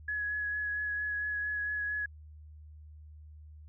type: tone with vibrato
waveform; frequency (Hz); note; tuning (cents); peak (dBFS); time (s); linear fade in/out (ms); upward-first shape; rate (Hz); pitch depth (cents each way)
sine; 1683; G#6; +23; -31; 0.08-2.06; 5; sine; 4.4; 15
effects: added 76 Hz sine -48 dBFS peak until 3.68 s